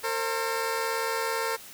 15% pulse tone pair together, 455.2 / 533 Hz, A#4 / C5, -41 / +32 cents, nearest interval minor third, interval 273 cents, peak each -22 / -26 dBFS, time 0.03-1.57 s, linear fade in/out 20 ms, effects white hiss -46 dBFS RMS until 1.73 s

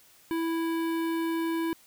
square tone with notch filter, 329.6 Hz, E4, in tune, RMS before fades -29 dBFS, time 0.31-1.73 s, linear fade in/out 0 ms, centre 6200 Hz, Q 0.61, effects white hiss -58 dBFS RMS until 1.86 s

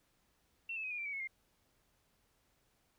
sine tone with pitch steps, 2708 / 2614 / 2524 / 2436 / 2352 / 2271 / 2192 / 2116 Hz, E7 / E7 / D#7 / D#7 / D7 / C#7 / C#7 / C7, +46 / -15 / +24 / -37 / +2 / +41 / -20 / +19 cents, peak -38 dBFS, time 0.69-1.274 s, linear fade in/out 5 ms, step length 73 ms, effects pink hiss -75 dBFS RMS until 2.98 s

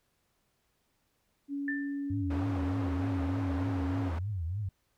sine tone with pitch glide, 282 to 274.8 Hz, C#4 to C#4, +30 to -15 cents, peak -32 dBFS, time 1.48-4.12 s, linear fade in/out 50 ms, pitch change -45 cents, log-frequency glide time 2.37-2.8 s
sine tone with exponential decay, 1776 Hz, A6, 16 cents sharp, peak -30 dBFS, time 1.68-2.14 s, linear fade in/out 2 ms, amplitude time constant 100 ms
sine tone with vibrato, 92.5 Hz, F#2, in tune, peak -31 dBFS, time 2.1-4.69 s, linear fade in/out 5 ms, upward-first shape triangle, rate 3.3 Hz, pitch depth 290 cents each way
white band-pass noise, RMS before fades -42 dBFS, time 2.3-4.19 s, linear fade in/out 5 ms, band 130 to 910 Hz, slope 12 dB/octave
effects pink hiss -75 dBFS RMS until 4.97 s

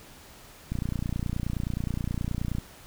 click train, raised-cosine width 5 ms, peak -17 dBFS, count 56, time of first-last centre 0.72-2.584 s, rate 29.5 Hz, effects pink hiss -50 dBFS RMS until 2.86 s

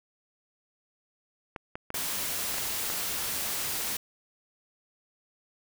clicks, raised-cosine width 0.5 ms, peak -21 dBFS, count 7, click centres 1.562 / 1.755 / 1.904 / 1.944 / 2.542 / 2.583 / 2.901 s
white noise, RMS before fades -32 dBFS, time 1.94-3.97 s, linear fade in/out 5 ms
effects none

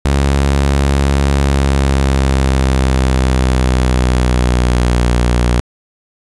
sawtooth tone with pitch glide, 69.3 to 60.33 Hz, C#2 to B1, 0 to -40 cents, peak -6 dBFS, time 0.05-5.6 s, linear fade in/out 0 ms, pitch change -240 cents, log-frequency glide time 1.39-5.04 s, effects resampled to 24000 Hz + 7-bit

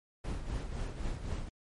brown noise with tremolo, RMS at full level -34 dBFS, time 0.24-1.49 s, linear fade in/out 5 ms, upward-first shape triangle, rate 3.9 Hz, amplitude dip 65%, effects MP3 48 kbps

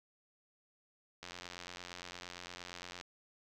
click train, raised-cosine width 0.2 ms, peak -28 dBFS, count 159, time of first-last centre 1.23-3.011 s, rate 88.7 Hz, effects none

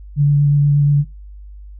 sine tone with vibrato, 144.3 Hz, D3, 30 cents flat, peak -9 dBFS, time 0.16-1.05 s, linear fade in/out 50 ms, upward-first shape triangle, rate 8.4 Hz, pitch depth 15 cents each way, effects noise-tail reverb RT60 0.2 s tail -21 dB re dry + added 50 Hz sine -33 dBFS peak until 1.79 s

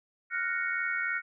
sine chord, Gb major seventh, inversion third, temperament equal, 1396.9 / 1480 / 1864.7 / 2217 Hz, F6 / Gb6 / Bb6 / Db7, 0 / 0 / 0 / 0 cents, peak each -34 dBFS, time 0.3-1.22 s, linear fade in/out 50 ms, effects none

